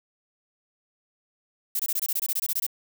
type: noise bursts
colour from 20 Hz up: violet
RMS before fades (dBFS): -26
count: 14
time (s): 1.75-2.666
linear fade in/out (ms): 5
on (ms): 45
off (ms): 22
effects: none